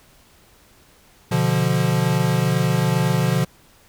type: chord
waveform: square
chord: B diminished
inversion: none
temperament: equal with one note detuned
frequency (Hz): 124.55 / 146.83 / 174.61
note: B2 / D3 / F3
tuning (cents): +15 / 0 / 0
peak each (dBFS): -22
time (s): 1.31-3.45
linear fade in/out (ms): 10
effects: pink hiss -53 dBFS RMS until 3.88 s